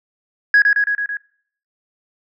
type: tone with echo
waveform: sine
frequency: 1662 Hz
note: G#6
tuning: 1 cent sharp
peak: -6 dBFS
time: 0.54-0.62 s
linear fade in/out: 2 ms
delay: 110 ms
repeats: 5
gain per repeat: -3 dB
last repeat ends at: 1.17 s
effects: noise-tail reverb RT60 0.6 s tail -23 dB re dry + tanh soft clip ceiling -5 dBFS